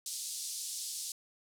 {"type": "band-pass noise", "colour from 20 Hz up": "white", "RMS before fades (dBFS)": -40, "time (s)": [0.06, 1.12], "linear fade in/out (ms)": 2, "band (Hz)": [4100, 10000], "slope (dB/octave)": 24, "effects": []}